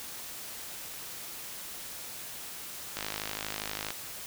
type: click train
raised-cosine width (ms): 0.2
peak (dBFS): -16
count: 50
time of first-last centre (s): 2.97-3.905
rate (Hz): 52.4
effects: white hiss -42 dBFS RMS until 4.26 s